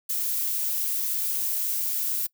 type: noise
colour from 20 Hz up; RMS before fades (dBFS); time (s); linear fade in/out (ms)
violet; -27; 0.09-2.27; 10
effects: noise-tail reverb RT60 0.1 s tail -23 dB re dry